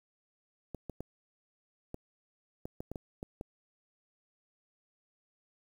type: clicks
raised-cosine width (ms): 2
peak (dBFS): -26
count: 10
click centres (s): 0.747 / 0.897 / 1.006 / 1.944 / 2.655 / 2.805 / 2.916 / 2.958 / 3.229 / 3.411
effects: 9-bit